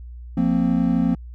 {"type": "chord", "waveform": "triangle", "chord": "F suspended fourth", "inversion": "none", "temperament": "equal with one note detuned", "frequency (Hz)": [174.61, 229.9, 261.6], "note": ["F3", "Bb3", "C4"], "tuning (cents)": [0, -24, 0], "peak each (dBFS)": -19, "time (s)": [0.37, 1.15], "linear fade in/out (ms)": 5, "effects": ["added 60 Hz sine -34 dBFS peak until 1.34 s"]}